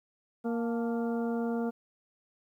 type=harmonic tone with a mistuned harmonic; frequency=233.1 Hz; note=A#3; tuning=in tune; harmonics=1 / 2 / 3 / 4 / 5 / 6; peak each=-30 / -34 / -40 / -46 / -50 / -47 dBFS; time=0.44-1.71 s; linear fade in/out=20 ms; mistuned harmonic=4; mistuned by=-79 cents; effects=11-bit